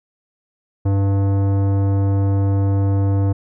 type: tone with tanh clipping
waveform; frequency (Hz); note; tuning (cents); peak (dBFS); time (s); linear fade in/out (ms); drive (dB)
sine; 98.5; G2; +9; -16; 0.85-3.33; 10; 16
effects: none